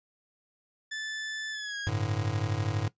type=tone with pitch glide; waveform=sawtooth; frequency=1750 to 1642.3 Hz; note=A6 to G#6; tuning=-10 to -20 cents; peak=-30 dBFS; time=0.91-1.89 s; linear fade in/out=10 ms; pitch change=-110 cents; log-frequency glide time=1.51-1.77 s
type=chord; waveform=square; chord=G suspended second; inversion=none; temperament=just; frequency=98 / 110.25 / 147 Hz; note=G2 / A2 / D3; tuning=0 / +4 / +2 cents; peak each=-33 / -32 / -36 dBFS; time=1.87-2.88 s; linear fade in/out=0 ms
effects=noise-tail reverb RT60 0.1 s tail -17 dB re dry + resampled to 16000 Hz